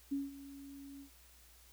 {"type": "tone with ADSR envelope", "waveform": "sine", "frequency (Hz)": 278.2, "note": "C#4", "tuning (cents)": 6, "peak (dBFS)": -32, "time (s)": [0.11, 1.1], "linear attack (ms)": 15, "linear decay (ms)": 180, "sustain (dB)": -16, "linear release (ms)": 95, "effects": ["added 60 Hz sine -63 dBFS peak until 1.72 s", "white hiss -63 dBFS RMS until 1.72 s"]}